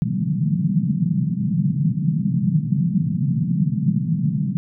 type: band-pass noise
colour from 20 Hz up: white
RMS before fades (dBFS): -20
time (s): 0.02-4.57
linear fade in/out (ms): 0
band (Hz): 130 to 200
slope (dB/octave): 48
effects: none